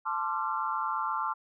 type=chord; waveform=sine; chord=D minor seventh; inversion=second; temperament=equal with one note detuned; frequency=880 / 1046.5 / 1174.7 / 1366.6 Hz; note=A5 / C6 / D6 / F6; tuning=0 / 0 / 0 / -38 cents; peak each=-34 dBFS; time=0.05-1.34 s; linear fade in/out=20 ms; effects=none